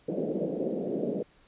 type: band-pass noise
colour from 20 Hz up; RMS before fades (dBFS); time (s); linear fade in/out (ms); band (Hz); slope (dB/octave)
white; -31; 0.08-1.23; 10; 160 to 560; 48
effects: pink hiss -62 dBFS RMS until 1.47 s + resampled to 8000 Hz